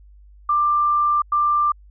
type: tone bursts at uneven times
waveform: sine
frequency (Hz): 1185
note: D6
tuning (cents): +15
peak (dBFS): -15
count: 2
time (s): 0.49-1.22 / 1.32-1.72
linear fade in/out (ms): 5
effects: added 50 Hz sine -44 dBFS peak until 1.9 s